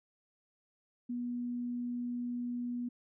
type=tone; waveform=sine; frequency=242.9 Hz; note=B3; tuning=29 cents flat; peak=-34 dBFS; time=1.09-2.89 s; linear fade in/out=10 ms; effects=none